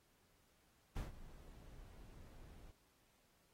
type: noise with ADSR envelope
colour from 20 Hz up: brown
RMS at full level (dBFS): -40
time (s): 0.96-2.72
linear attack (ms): 7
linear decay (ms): 140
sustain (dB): -17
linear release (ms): 14
effects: pink hiss -75 dBFS RMS until 3.53 s + AAC 48 kbps